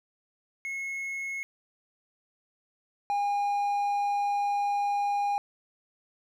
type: tone pair in turn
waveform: triangle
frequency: 2176 / 812.5 Hz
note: C#7 / G#5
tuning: -33 / -38 cents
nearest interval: octave + perfect fourth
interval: 1705 cents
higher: first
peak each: -30 / -23 dBFS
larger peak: second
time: 0.65-1.43 / 3.1-5.38 s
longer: second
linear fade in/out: 0 ms
effects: none